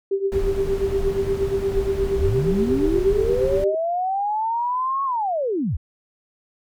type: tone with tremolo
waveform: sine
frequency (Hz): 392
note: G4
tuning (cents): 0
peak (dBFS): -16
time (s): 0.11-3.75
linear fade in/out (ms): 5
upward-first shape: triangle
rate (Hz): 8.5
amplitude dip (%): 85
type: noise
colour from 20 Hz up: brown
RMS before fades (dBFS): -27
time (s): 0.32-3.64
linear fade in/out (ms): 0
type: linear two-way sweep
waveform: sine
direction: up then down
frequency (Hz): 50.9 to 1108.7 to 50.9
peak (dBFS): -20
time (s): 2.16-5.77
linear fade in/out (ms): 10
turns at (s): 5.04
effects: none